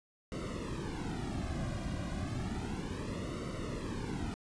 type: noise with flanger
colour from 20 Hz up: brown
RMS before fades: -38 dBFS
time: 0.32-4.34 s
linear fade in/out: 0 ms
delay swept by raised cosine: 1.2 to 2.3 ms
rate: 0.32 Hz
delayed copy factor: -1
effects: resampled to 22050 Hz